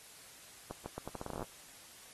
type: accelerating click train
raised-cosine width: 1 ms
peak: -27 dBFS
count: 15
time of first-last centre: 0.71-1.427 s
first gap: 150 ms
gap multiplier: 0.8
effects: white hiss -55 dBFS RMS until 2.13 s + AAC 32 kbps